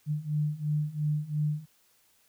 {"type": "beating tone pair", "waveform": "sine", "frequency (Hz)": [148.7, 151.6], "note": ["D3", "D#3"], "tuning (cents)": [22, -45], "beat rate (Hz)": 2.9, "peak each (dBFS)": [-31, -29], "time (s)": [0.06, 1.66], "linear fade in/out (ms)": 50, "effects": ["white hiss -66 dBFS RMS until 2.28 s"]}